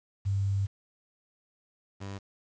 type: tone pair in turn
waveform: sine / sawtooth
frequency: 98.5 / 98.5 Hz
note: G2 / G2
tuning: +9 / +9 cents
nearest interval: unison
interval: 0 cents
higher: neither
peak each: -25 / -33 dBFS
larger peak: first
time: 0.25-0.67 / 2-2.19 s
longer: first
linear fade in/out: 20 ms
effects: resampled to 16000 Hz + 9-bit